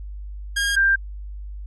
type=tone pair in turn; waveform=sawtooth / sine; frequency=1623 / 1585 Hz; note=G#6 / G6; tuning=-40 / +19 cents; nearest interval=unison; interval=41 cents; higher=first; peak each=-16 / -14 dBFS; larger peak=second; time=0.56-0.76 / 0.76-0.96 s; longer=neither; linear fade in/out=10 ms; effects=added 50 Hz sine -31 dBFS peak until 1.66 s + resampled to 24000 Hz